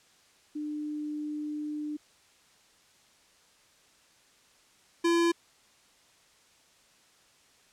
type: tone pair in turn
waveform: sine / square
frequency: 299.8 / 339.1 Hz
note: D4 / E4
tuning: +36 / +49 cents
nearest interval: major second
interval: 213 cents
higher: second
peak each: -32 / -23 dBFS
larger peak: second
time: 0.55-1.97 / 5.04-5.32 s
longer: first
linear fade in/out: 10 ms
effects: white hiss -62 dBFS RMS until 7.72 s + low-pass 8000 Hz 12 dB/octave